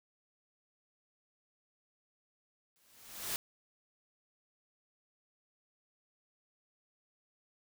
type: noise with exponential growth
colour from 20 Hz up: white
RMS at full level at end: -34 dBFS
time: 2.76-3.36 s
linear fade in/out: 0 ms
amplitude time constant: 130 ms
effects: none